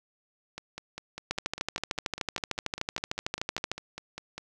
two click trains, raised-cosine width 0.2 ms, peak -21 / -12 dBFS, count 20 / 33, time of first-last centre 0.58-4.38 / 1.31-3.716 s, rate 5 / 13.3 Hz, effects none

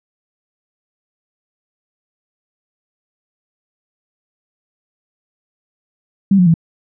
sine tone with pitch steps, 196 / 179.73 / 164.82 Hz, G3 / F3 / E3, 0 / +50 / 0 cents, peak -7 dBFS, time 6.31-6.541 s, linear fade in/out 5 ms, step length 77 ms, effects none

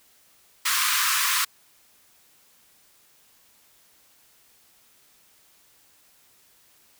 pink high-pass noise, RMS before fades -23 dBFS, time 0.65-1.45 s, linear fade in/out 10 ms, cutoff 1000 Hz, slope 96 dB/octave, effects white hiss -59 dBFS RMS until 6.99 s

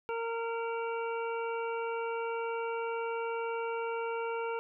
harmonic tone, 460.5 Hz, A#4, 21 cents flat, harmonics 1 / 2 / 3 / 5 / 6, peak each -34 / -38 / -41 / -46 / -48 dBFS, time 0.09-4.59 s, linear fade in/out 0 ms, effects none

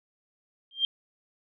sine tone with exponential growth, 3182 Hz, G7, 25 cents sharp, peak -18 dBFS, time 0.71-0.85 s, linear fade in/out 1 ms, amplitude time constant 30 ms, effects none

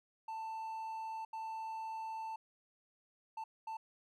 triangle tone bursts at uneven times, 888 Hz, A5, 16 cents sharp, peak -38 dBFS, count 4, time 0.28-1.25 / 1.33-2.36 / 3.37-3.44 / 3.67-3.77 s, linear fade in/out 5 ms, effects none

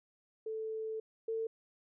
sine tone pair in turn, 440 / 448.5 Hz, A4 / A4, 0 / +33 cents, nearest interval unison, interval 33 cents, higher second, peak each -36 / -33 dBFS, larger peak second, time 0.46-1 / 1.28-1.47 s, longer first, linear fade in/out 5 ms, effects none

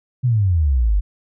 sine exponential sweep, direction down, 130.81 to 46.25 Hz, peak -13 dBFS, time 0.23-1.01 s, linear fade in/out 20 ms, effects none

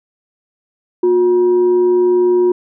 sine tone with frequency modulation, 359.9 Hz, F#4, 48 cents flat, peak -9 dBFS, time 1.03-2.52 s, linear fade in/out 5 ms, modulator 598 Hz, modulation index 0.25, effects none

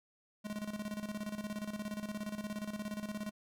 square tone with tremolo, 210 Hz, G#3, 19 cents sharp, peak -37 dBFS, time 0.44-3.31 s, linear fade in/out 20 ms, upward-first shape square, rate 17 Hz, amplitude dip 70%, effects none

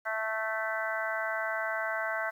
harmonic tone, 220 Hz, A3, in tune, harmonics 3 / 4 / 5 / 6 / 7 / 8 / 9, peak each -35 / -40 / -40 / -40 / -34 / -44 / -38 dBFS, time 0.05-2.31 s, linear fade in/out 20 ms, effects 10-bit

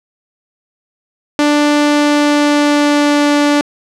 sawtooth tone with pitch glide, 294.3 to 291.4 Hz, D4 to D4, +4 to -13 cents, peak -5 dBFS, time 1.39-3.61 s, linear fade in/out 0 ms, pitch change -17 cents, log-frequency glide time 1.74-3.33 s, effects low-pass 7000 Hz 12 dB/octave

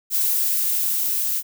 violet noise with level ramp, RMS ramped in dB -20 to -23 dBFS, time 0.1-1.43 s, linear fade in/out 50 ms, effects none

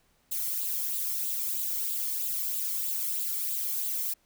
violet noise with flanger, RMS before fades -31 dBFS, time 0.31-4.14 s, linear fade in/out 10 ms, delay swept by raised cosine 0.25 to 0.96 ms, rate 3.1 Hz, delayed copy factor +0.55, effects pink hiss -68 dBFS RMS until 4.25 s

